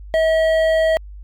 sine tone with hard clipping, 642 Hz, E5, 46 cents flat, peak -15 dBFS, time 0.14-0.97 s, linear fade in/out 0 ms, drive 9 dB, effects added 50 Hz sine -33 dBFS peak until 1.23 s + Opus 48 kbps

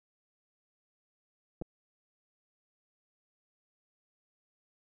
clicks, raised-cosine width 2 ms, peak -26 dBFS, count 2, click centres 1.615 / 1.621 s, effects none

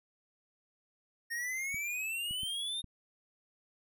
square exponential sweep, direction up, 1834 to 3689 Hz, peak -35 dBFS, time 1.3-2.82 s, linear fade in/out 20 ms
clicks, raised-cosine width 5 ms, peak -35 dBFS, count 4, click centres 1.744 / 2.31 / 2.433 / 2.843 s
effects none

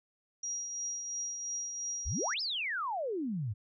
sine tone with tremolo, 5720 Hz, F8, 41 cents sharp, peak -33 dBFS, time 0.43-2.34 s, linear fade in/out 5 ms, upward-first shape triangle, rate 2.9 Hz, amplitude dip 45%
sine exponential two-way sweep, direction up then down, 49 to 5360 to 95.1 Hz, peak -32 dBFS, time 2.05-3.54 s, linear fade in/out 20 ms, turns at 2.41 s
effects none

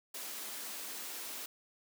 white high-pass noise, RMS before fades -43 dBFS, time 0.14-1.46 s, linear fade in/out 5 ms, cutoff 200 Hz, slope 96 dB/octave, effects none

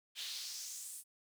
brown noise with high-pass filter sweep, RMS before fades -45 dBFS, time 0.15-1.04 s, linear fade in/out 50 ms, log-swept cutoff 3300 to 9600 Hz, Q 2.6, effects none

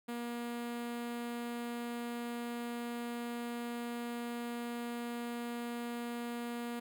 sawtooth tone with notch filter, 237.9 Hz, A#3, 35 cents sharp, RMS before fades -40 dBFS, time 0.08-6.8 s, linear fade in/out 10 ms, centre 5700 Hz, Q 1.8, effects none

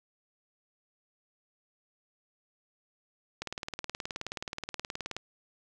click train, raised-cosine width 0.2 ms, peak -18 dBFS, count 34, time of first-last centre 3.42-5.166 s, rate 18.9 Hz, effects none

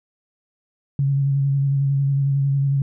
sine tone with vibrato, 138.59 Hz, C#3, in tune, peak -16 dBFS, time 0.99-2.82 s, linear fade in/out 2 ms, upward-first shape square, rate 11 Hz, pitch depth 19 cents each way, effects none

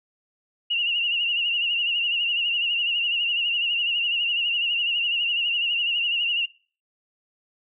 sine tone with vibrato, 2815 Hz, F7, 13 cents sharp, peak -21 dBFS, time 0.7-6.46 s, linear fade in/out 10 ms, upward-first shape triangle, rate 12 Hz, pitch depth 79 cents each way, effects noise-tail reverb RT60 0.4 s tail -22 dB re dry

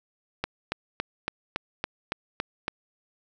click train, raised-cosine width 0.3 ms, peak -11 dBFS, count 9, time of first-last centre 0.44-2.681 s, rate 3.57 Hz, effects none

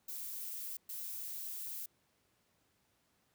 violet noise bursts at uneven times, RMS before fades -43 dBFS, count 2, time 0.08-0.77 / 0.89-1.86 s, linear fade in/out 5 ms, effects pink hiss -75 dBFS RMS until 3.34 s + high-pass 80 Hz 12 dB/octave

